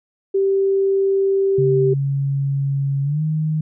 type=tone; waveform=sine; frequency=390.1 Hz; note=G4; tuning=8 cents flat; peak=-14 dBFS; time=0.34-1.94 s; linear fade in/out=10 ms
type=tone with pitch glide; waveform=sine; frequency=138.59 to 155.56 Hz; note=C#3 to D#3; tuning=0 to 0 cents; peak=-17 dBFS; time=1.58-3.61 s; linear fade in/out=5 ms; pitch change=+200 cents; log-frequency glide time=3.03-3.22 s
effects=none